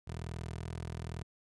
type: tone with high-pass filter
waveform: 15% pulse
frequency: 41.08 Hz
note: E1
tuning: 5 cents flat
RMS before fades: -41 dBFS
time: 0.07-1.23 s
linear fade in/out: 10 ms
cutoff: 83 Hz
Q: 1.3
effects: resampled to 24000 Hz